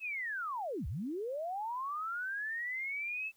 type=linear two-way sweep; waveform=sine; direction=down then up; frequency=2646 to 56.6 to 2646 Hz; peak=-35 dBFS; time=0-3.32 s; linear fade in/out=50 ms; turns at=0.87 s; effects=white hiss -71 dBFS RMS until 3.36 s